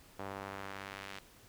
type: tone with band-pass filter sweep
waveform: sawtooth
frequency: 98 Hz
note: G2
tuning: in tune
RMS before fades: -45 dBFS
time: 0.19-1.19 s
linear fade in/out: 5 ms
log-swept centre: 820 to 2700 Hz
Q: 0.9
effects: pink hiss -60 dBFS RMS until 1.48 s